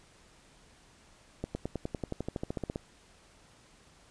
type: accelerating click train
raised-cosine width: 2 ms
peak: -20 dBFS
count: 17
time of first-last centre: 1.44-2.759 s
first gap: 110 ms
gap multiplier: 0.96
effects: pink hiss -60 dBFS RMS until 4.1 s + resampled to 22050 Hz